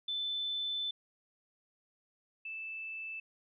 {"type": "tone pair in turn", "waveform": "sine", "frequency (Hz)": [3520, 2637], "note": ["A7", "E7"], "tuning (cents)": [0, 0], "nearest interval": "perfect fourth", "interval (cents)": 500, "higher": "first", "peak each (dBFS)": [-33, -39], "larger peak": "first", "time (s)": [[0.08, 0.91], [2.45, 3.2]], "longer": "first", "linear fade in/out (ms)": 5, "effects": []}